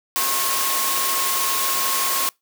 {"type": "tone in noise", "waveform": "sine", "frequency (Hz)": 1083, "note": "C#6", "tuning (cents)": -41, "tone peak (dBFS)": -26, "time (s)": [0.16, 2.29], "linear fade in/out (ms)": 0, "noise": "white", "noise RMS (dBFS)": -22, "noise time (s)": [0.16, 2.29], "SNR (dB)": -7, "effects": ["noise-tail reverb RT60 0.2 s tail -26 dB re dry", "high-pass 300 Hz 12 dB/octave"]}